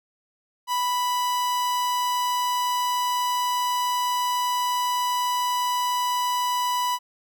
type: tone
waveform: 45% pulse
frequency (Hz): 987.8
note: B5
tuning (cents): 0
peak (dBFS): -22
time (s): 0.67-6.99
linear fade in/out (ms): 50
effects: none